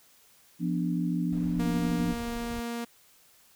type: chord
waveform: sine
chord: B diminished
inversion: second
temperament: equal with one note detuned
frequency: 173.21 / 246.9 / 293.7 Hz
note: F3 / B3 / D4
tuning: -14 / 0 / 0 cents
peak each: -28 / -32 / -32 dBFS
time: 0.59-2.15 s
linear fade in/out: 50 ms
type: noise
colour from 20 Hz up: brown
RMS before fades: -41 dBFS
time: 1.32-2.6 s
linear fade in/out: 10 ms
type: tone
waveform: sawtooth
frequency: 235.1 Hz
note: A#3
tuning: 15 cents sharp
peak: -28 dBFS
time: 1.59-2.85 s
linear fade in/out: 10 ms
effects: white hiss -60 dBFS RMS until 3.55 s